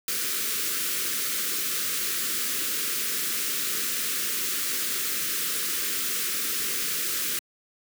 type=band-stop noise; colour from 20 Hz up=white; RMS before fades=-28 dBFS; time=0.08-7.39 s; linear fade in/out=2 ms; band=500 to 1200 Hz; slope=48 dB/octave; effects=high-pass 200 Hz 12 dB/octave